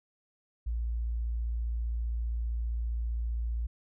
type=tone; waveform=sine; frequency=57.6 Hz; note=A#1; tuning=20 cents flat; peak=-29 dBFS; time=0.66-3.67 s; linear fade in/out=10 ms; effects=none